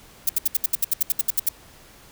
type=noise bursts; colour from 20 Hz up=violet; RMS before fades=-19 dBFS; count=14; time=0.27-1.489 s; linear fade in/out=5 ms; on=23 ms; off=69 ms; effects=pink hiss -49 dBFS RMS until 2.11 s